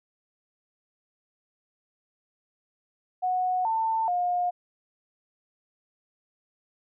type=tone with pitch steps; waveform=sine; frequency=735 / 894 / 713 Hz; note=F#5 / A5 / F5; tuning=-12 / +27 / +36 cents; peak=-23 dBFS; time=3.22-4.51 s; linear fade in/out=20 ms; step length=430 ms; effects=none